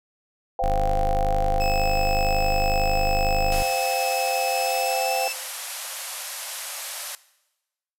sine chord, C suspended fourth, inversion none, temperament equal with one note detuned, 519.6 / 698.5 / 784 Hz, C5 / F5 / G5, -12 / 0 / 0 cents, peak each -28 / -27 / -25 dBFS, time 0.59-5.28 s, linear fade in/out 2 ms
square tone, 25.49 Hz, G#0, 31 cents flat, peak -23 dBFS, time 0.62-3.63 s, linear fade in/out 10 ms
25% pulse tone with pitch glide, 2593 to 2647 Hz, E7 to E7, -29 to +7 cents, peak -25 dBFS, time 1.6-5.33 s, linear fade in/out 10 ms, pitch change +36 cents, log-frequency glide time 4.53-5.2 s
white band-pass noise, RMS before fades -34 dBFS, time 3.52-7.15 s, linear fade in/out 0 ms, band 520 to 13000 Hz, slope 96 dB/octave
effects noise-tail reverb RT60 1.0 s tail -19 dB re dry

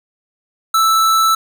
square tone, 1318.5 Hz, E6, in tune, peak -11 dBFS, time 0.74-1.35 s, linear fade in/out 5 ms, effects none

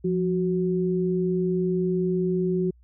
sine tone pair together, 175.32 / 370 Hz, F3 / F#4, +7 / 0 cents, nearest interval octave + minor second, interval 1293 cents, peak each -24 dBFS, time 0.04-2.71 s, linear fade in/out 10 ms, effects added 60 Hz sine -52 dBFS peak until 2.83 s

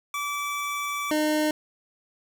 25% pulse tone pair in turn, 1156 / 305.5 Hz, D6 / D#4, -28 / -32 cents, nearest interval octave + major seventh, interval 2304 cents, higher first, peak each -24 / -18 dBFS, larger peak second, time 0.14-1.11 / 1.11-1.51 s, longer first, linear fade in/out 2 ms, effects none

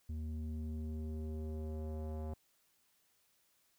square tone with low-pass filter sweep, 77.78 Hz, D#2, in tune, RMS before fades -41 dBFS, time 0.09-2.34 s, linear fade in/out 5 ms, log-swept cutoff 180 to 720 Hz, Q 1.6, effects white hiss -74 dBFS RMS until 3.78 s

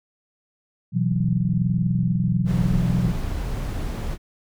sine chord, B suspended fourth, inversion none, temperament equal, 123.47 / 164.81 / 185 Hz, B2 / E3 / F#3, 0 / 0 / 0 cents, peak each -23 dBFS, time 0.92-3.14 s, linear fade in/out 50 ms
click train, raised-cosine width 5 ms, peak -22 dBFS, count 54, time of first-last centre 1.12-3.319 s, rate 24.1 Hz
brown noise, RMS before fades -27 dBFS, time 2.45-4.18 s, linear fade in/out 50 ms
effects none

